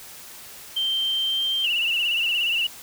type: tone with pitch glide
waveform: sine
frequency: 3136 to 3154 Hz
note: G7 to G7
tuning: 0 to +10 cents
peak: -21 dBFS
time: 0.76-1.66 s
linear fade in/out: 10 ms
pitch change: +10 cents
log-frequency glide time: 1.28-1.38 s
type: tone with vibrato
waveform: sine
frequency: 2800 Hz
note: F7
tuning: 4 cents sharp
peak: -20 dBFS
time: 1.64-2.67 s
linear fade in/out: 5 ms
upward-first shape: sine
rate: 17 Hz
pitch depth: 88 cents each way
effects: white hiss -42 dBFS RMS until 2.82 s